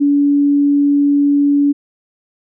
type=tone; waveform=sine; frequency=285.8 Hz; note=D4; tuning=47 cents flat; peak=-9 dBFS; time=0-1.73 s; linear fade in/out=20 ms; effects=none